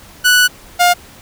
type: tone pair in turn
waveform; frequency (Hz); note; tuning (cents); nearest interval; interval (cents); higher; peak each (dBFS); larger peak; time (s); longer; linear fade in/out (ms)
sawtooth; 1480 / 708.2; F#6 / F5; 0 / +24; octave + minor second; 1276; first; -4; neither; 0.24-0.48 / 0.79-0.94; first; 20
effects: pink hiss -40 dBFS RMS until 1.21 s